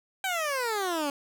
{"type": "exponential sweep", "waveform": "15% pulse", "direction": "down", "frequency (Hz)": [785, 277.2], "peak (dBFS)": -21, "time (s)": [0.24, 1.1], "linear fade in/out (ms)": 2, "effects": []}